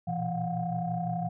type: tone cluster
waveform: sine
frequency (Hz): 117.8 / 123.6 / 169.5 / 711 / 743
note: A#2 / B2 / E3 / F5 / F#5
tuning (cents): +19 / +2 / +49 / +31 / +7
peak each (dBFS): -40 / -39 / -31 / -33 / -38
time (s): 0.07-1.29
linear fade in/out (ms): 10
effects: tanh soft clip ceiling -18 dBFS